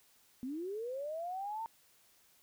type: linear sweep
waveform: sine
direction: up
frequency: 241.9 to 919 Hz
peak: -37 dBFS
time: 0.43-1.66 s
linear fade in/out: 0 ms
effects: white hiss -67 dBFS RMS until 2.42 s